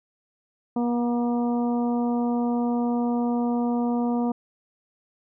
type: harmonic tone with a mistuned harmonic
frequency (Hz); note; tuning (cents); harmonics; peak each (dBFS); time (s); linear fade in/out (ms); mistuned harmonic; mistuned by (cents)
239.8; A#3; +49; 1 / 2 / 3 / 4 / 5; -22 / -31 / -32 / -36 / -42; 0.76-4.32; 5; 4; -15
effects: none